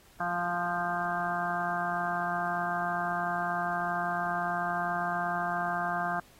harmonic tone with a mistuned harmonic, 174.8 Hz, F3, 2 cents sharp, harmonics 1 / 2 / 4 / 5 / 6 / 7 / 8 / 9, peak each -39 / -44 / -32 / -39 / -38 / -36 / -42 / -35 dBFS, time 0.2-6.2 s, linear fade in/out 5 ms, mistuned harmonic 5, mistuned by -15 cents, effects pink hiss -59 dBFS RMS until 6.39 s + AAC 48 kbps

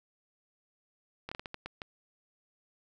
slowing click train, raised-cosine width 0.3 ms, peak -23 dBFS, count 8, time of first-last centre 1.29-1.818 s, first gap 25 ms, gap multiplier 1.36, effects none

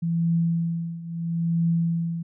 sine tone with tremolo, 167.5 Hz, E3, 28 cents sharp, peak -18 dBFS, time 0.02-2.23 s, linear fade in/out 10 ms, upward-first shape triangle, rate 0.75 Hz, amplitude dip 85%, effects none

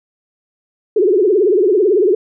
sine tone with vibrato, 392 Hz, G4, in tune, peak -9 dBFS, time 0.96-2.15 s, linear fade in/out 5 ms, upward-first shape triangle, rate 18 Hz, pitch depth 250 cents each way, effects none

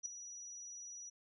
sine tone with ADSR envelope, 5840 Hz, F#8, 24 cents flat, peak -35 dBFS, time 0.03-1.1 s, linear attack 28 ms, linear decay 4 ms, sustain -12 dB, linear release 13 ms, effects none

